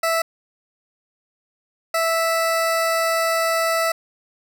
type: tone pair in turn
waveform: 20% pulse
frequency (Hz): 658 / 658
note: E5 / E5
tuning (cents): -3 / -3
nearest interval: unison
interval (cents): 0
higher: neither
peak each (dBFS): -13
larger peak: neither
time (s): 0.03-0.22 / 1.94-3.92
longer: second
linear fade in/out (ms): 5
effects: none